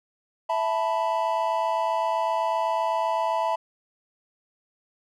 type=chord; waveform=triangle; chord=E suspended fourth; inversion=none; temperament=equal; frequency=659.3 / 880 / 987.8 Hz; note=E5 / A5 / B5; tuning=0 / 0 / 0 cents; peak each=-25 dBFS; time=0.49-3.56 s; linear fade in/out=10 ms; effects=none